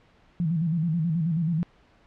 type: tone with vibrato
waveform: sine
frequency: 164.6 Hz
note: E3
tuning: 2 cents flat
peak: -22 dBFS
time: 0.4-1.63 s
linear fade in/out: 0 ms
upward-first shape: square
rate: 9.3 Hz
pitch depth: 89 cents each way
effects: pink hiss -59 dBFS RMS until 2.06 s + low-pass 3000 Hz 12 dB/octave